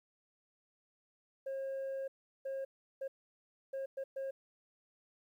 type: tone bursts at uneven times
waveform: sine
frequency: 539 Hz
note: C#5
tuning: 49 cents flat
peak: -34 dBFS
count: 6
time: 1.46-2.08 / 2.45-2.65 / 3.01-3.08 / 3.73-3.86 / 3.97-4.04 / 4.16-4.31 s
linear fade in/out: 10 ms
effects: tanh soft clip ceiling -36 dBFS + 12-bit